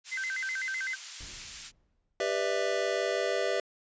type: high-pass noise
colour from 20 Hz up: white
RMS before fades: -40 dBFS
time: 0.04-1.72 s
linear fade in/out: 50 ms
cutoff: 1800 Hz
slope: 12 dB/octave
type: tone with vibrato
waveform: sine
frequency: 1789 Hz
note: A6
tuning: 28 cents sharp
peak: -31 dBFS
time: 0.11-0.96 s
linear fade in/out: 20 ms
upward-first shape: square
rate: 7.9 Hz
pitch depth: 240 cents each way
type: noise with exponential decay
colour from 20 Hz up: brown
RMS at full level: -47 dBFS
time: 1.2-2.4 s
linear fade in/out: 5 ms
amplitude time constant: 260 ms
type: chord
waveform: square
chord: E minor seventh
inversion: first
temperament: just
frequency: 395.6 / 494.4 / 593.3 / 659.3 Hz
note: G4 / B4 / D5 / E5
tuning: +16 / +2 / +18 / 0 cents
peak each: -34 dBFS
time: 2.2-3.6 s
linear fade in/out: 2 ms
effects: resampled to 16000 Hz